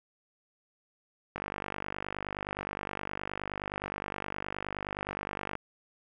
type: click train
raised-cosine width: 0.5 ms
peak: -19 dBFS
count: 209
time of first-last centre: 1.36-5.554 s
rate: 49.6 Hz
effects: none